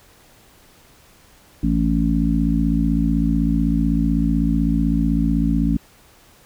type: harmonic tone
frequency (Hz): 55.9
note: A1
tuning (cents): +28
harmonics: 1 / 3 / 4 / 5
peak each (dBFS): -21 / -21 / -21 / -21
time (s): 1.63-5.77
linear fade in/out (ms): 5
effects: pink hiss -51 dBFS RMS until 6.45 s